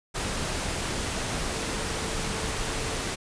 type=tone in noise; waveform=sine; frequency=445.2 Hz; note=A4; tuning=20 cents sharp; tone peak=-40 dBFS; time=1.51-2.98 s; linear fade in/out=20 ms; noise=pink; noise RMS=-30 dBFS; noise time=0.14-3.16 s; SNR=-13 dB; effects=resampled to 22050 Hz